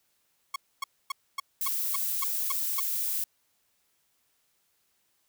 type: tone bursts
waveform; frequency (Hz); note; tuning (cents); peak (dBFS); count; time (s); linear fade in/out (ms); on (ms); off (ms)
sawtooth; 1100; C#6; -14; -25; 9; 0.54-2.8; 5; 20; 260
type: noise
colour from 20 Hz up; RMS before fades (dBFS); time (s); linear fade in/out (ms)
violet; -30; 1.61-3.24; 2
effects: white hiss -72 dBFS RMS until 5.28 s